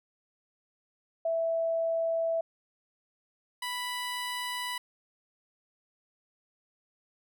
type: tone pair in turn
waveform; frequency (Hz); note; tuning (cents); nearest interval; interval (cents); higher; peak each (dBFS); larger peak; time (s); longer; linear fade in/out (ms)
sine / 15% pulse; 659.3 / 987.8; E5 / B5; 0 / 0; perfect fifth; 700; second; -26; neither; 1.25-2.41 / 3.62-4.78; neither; 5
effects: none